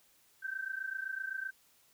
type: tone pair together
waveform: sine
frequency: 1540.2 / 1568 Hz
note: G6 / G6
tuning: -31 / 0 cents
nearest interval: unison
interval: 31 cents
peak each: -39 / -39 dBFS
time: 0.42-1.51 s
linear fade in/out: 20 ms
effects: white hiss -67 dBFS RMS until 1.93 s

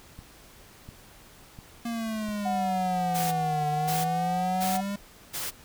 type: click train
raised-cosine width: 5 ms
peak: -30 dBFS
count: 4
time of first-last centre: 0.19-2.288 s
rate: 1.43 Hz
type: exponential two-way sweep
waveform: square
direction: down then up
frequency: 235.6 to 150.2 to 203.2 Hz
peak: -30 dBFS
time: 1.85-4.96 s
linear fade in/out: 5 ms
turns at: 3.68 s
type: tone with pitch glide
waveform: sine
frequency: 736 to 742.4 Hz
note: F#5 to F#5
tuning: -9 to +6 cents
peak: -26 dBFS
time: 2.45-4.81 s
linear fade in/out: 10 ms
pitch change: +15 cents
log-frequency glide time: 2.7-4.69 s
type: noise bursts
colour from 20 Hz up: white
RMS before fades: -33 dBFS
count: 4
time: 3.14-5.51 s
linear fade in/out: 20 ms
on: 180 ms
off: 550 ms
effects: pink hiss -52 dBFS RMS until 5.64 s

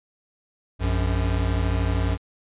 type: tone pair together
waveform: square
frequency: 57.72 / 92 Hz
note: A#1 / F#2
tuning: -16 / -9 cents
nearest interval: minor sixth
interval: 807 cents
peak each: -24 / -24 dBFS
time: 0.79-2.18 s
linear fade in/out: 50 ms
effects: resampled to 8000 Hz

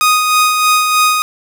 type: tone with tremolo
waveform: sawtooth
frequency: 1244.5 Hz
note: D#6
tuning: in tune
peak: -4 dBFS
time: 0.01-1.22 s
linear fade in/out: 0 ms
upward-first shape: sine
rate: 3.2 Hz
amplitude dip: 40%
effects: none

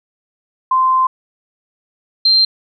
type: tone pair in turn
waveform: sine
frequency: 1039 / 4156 Hz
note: C6 / C8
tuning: -12 / -12 cents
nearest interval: 2 octaves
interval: 2400 cents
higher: second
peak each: -10 / -8 dBFS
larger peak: second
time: 0.71-1.07 / 2.25-2.45 s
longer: first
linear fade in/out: 5 ms
effects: none

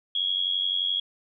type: tone with amplitude modulation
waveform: sine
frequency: 3313 Hz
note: G#7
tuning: 5 cents flat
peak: -20 dBFS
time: 0.15-1 s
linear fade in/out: 5 ms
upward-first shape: sine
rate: 91.6 Hz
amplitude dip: 75%
effects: none

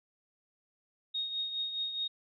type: tone with tremolo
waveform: sine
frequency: 3729 Hz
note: A#7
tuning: in tune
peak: -30 dBFS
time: 1.14-2.08 s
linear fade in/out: 10 ms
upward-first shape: triangle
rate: 4.8 Hz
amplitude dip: 60%
effects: none

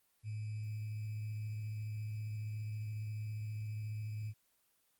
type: tone with sample-and-hold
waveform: sine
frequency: 107.3 Hz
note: A2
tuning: 43 cents flat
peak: -38 dBFS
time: 0.23-4.34 s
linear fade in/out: 50 ms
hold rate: 2450 Hz
effects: white hiss -75 dBFS RMS until 4.99 s + Opus 24 kbps

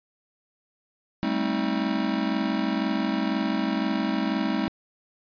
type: chord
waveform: square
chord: A half-diminished seventh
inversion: third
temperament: just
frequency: 198 / 220 / 264 / 316.8 Hz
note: G3 / A3 / C4 / Eb4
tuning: +18 / 0 / +16 / +31 cents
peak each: -30 dBFS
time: 1.23-4.68 s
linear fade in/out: 0 ms
effects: resampled to 11025 Hz

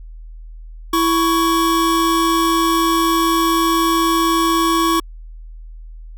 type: tone pair together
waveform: square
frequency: 331.2 / 1114 Hz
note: E4 / C#6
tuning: +8 / +8 cents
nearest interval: octave + major sixth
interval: 2100 cents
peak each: -17 dBFS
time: 0.93-5 s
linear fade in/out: 5 ms
effects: added 40 Hz sine -32 dBFS peak until 6.17 s

